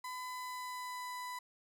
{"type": "tone with pitch glide", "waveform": "35% pulse", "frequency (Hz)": [1007, 995.4], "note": ["B5", "B5"], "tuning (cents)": [33, 13], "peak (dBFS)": -39, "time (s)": [0.04, 1.39], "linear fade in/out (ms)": 5, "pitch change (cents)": -20, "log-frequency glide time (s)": [0.21, 1.14], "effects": []}